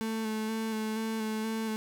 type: tone with vibrato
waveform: 35% pulse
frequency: 220 Hz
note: A3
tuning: in tune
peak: -29 dBFS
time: 0.01-1.76 s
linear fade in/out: 0 ms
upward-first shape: square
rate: 2.1 Hz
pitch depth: 18 cents each way
effects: none